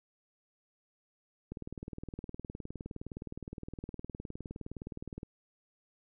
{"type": "click train", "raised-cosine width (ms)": 3, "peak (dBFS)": -28, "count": 73, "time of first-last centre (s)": [1.52, 5.231], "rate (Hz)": 19.4, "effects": []}